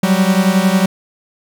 45% pulse beating tone pair, 185 / 196 Hz, F#3 / G3, 0 / 0 cents, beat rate 11 Hz, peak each -13 / -14 dBFS, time 0.03-0.86 s, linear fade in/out 5 ms, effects none

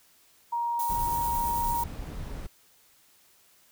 sine tone, 942 Hz, A#5, 18 cents sharp, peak -26 dBFS, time 0.52-1.84 s, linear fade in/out 10 ms
violet noise with tremolo, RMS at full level -35 dBFS, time 0.79-1.84 s, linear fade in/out 5 ms, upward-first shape triangle, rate 9.2 Hz, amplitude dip 25%
brown noise, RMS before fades -36 dBFS, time 0.89-2.47 s, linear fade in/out 10 ms
effects white hiss -61 dBFS RMS until 3.71 s

